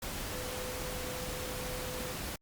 sine tone in noise, 504 Hz, B4, 35 cents sharp, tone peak -42 dBFS, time 0.32-2.12 s, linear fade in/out 5 ms, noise pink, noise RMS -39 dBFS, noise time 0.02-2.36 s, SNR -6 dB, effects Opus 48 kbps

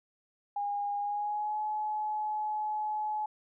sine tone with pitch glide, 815 to 851.6 Hz, G#5 to G#5, -33 to +43 cents, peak -30 dBFS, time 0.56-3.26 s, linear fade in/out 5 ms, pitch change +76 cents, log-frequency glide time 0.99-1.59 s, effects none

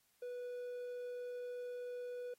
triangle tone, 491.4 Hz, B4, 9 cents flat, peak -40 dBFS, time 0.22-2.34 s, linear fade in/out 5 ms, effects white hiss -75 dBFS RMS until 2.38 s + AAC 48 kbps

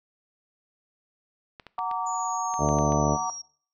clicks, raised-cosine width 0.3 ms, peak -26 dBFS, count 8, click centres 1.598 / 1.667 / 1.79 / 1.913 / 2.54 / 2.689 / 2.787 / 2.922 s
sine chord, Gb augmented, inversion none, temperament just, 740 / 925 / 1156.2 Hz, Gb5 / Bb5 / D6, 0 / -14 / -27 cents, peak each -31 dBFS, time 1.78-3.3 s, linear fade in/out 2 ms
sine exponential sweep, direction down, 6970 to 5588 Hz, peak -35 dBFS, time 2.06-3.42 s, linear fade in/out 10 ms
harmonic tone, 73.8 Hz, D2, 9 cents sharp, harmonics 1 / 2 / 3 / 4 / 5 / 6 / 7 / 8 / 9, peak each -31 / -26 / -31 / -30 / -35 / -31 / -38 / -30 / -29 dBFS, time 2.58-3.18 s, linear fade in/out 50 ms
effects noise-tail reverb RT60 0.5 s tail -20 dB re dry

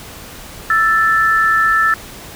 sine tone pair together, 1324.6 / 1760 Hz, E6 / A6, +8 / 0 cents, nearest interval perfect fourth, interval 492 cents, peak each -13 dBFS, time 0.7-1.94 s, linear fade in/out 2 ms, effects pink hiss -34 dBFS RMS until 2.35 s

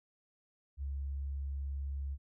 sine tone, 69.3 Hz, C#2, in tune, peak -35 dBFS, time 0.77-2.18 s, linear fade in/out 50 ms, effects none

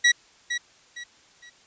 sawtooth tone with echo, 1928 Hz, B6, 42 cents flat, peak -11 dBFS, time 0.04-0.12 s, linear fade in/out 10 ms, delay 460 ms, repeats 3, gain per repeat -10 dB, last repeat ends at 1.5 s, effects white hiss -56 dBFS RMS until 1.66 s + resampled to 16000 Hz

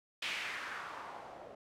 blue noise with low-pass filter sweep, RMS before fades -43 dBFS, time 0.22-1.55 s, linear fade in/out 5 ms, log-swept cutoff 2800 to 530 Hz, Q 2.2, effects none

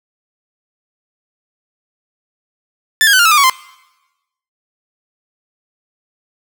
sawtooth tone with pitch steps, 1760 / 1632.7 / 1514.6 / 1405 / 1303.4 / 1209.1 / 1121.6 / 1040.5 Hz, A6 / G#6 / F#6 / F6 / E6 / D#6 / C#6 / C6, 0 / -30 / +40 / +10 / -20 / -50 / +20 / -10 cents, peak -4 dBFS, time 3.01-3.498 s, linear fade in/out 0 ms, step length 61 ms, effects noise-tail reverb RT60 1.0 s tail -22 dB re dry

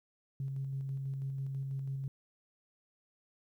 sine tone with tremolo, 135.8 Hz, C#3, 35 cents flat, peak -33 dBFS, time 0.4-2.08 s, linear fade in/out 2 ms, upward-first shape square, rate 6.1 Hz, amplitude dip 25%, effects tanh soft clip ceiling -29 dBFS + 12-bit

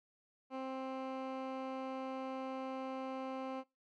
15% pulse tone with low-pass filter, 263.2 Hz, C4, 10 cents sharp, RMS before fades -42 dBFS, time 0.5-3.64 s, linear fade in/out 50 ms, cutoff 2300 Hz, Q 0.56, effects noise-tail reverb RT60 0.2 s tail -20 dB re dry

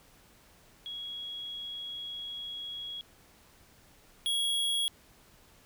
sine / square tone pair in turn, 3322 / 3322 Hz, G#7 / G#7, 0 / 0 cents, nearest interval unison, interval 0 cents, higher neither, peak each -37 / -28 dBFS, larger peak second, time 0.86-3.01 / 4.26-4.88 s, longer first, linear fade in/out 0 ms, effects pink hiss -60 dBFS RMS until 5.65 s

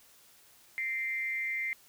sine tone with amplitude modulation, 2089 Hz, C7, 3 cents flat, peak -28 dBFS, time 0.78-1.73 s, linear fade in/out 0 ms, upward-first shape sine, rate 248 Hz, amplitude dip 60%, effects white hiss -60 dBFS RMS until 1.88 s

